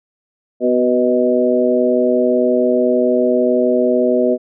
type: harmonic tone with a mistuned harmonic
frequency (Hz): 124.7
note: B2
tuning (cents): +17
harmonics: 2 / 3 / 4 / 5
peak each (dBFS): -17 / -17 / -17 / -17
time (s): 0.6-4.38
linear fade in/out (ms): 50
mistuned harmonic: 4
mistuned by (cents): -23
effects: none